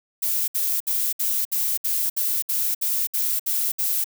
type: noise bursts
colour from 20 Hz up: violet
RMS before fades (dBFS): -23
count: 12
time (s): 0.22-4.044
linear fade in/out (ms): 10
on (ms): 260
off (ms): 64
effects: none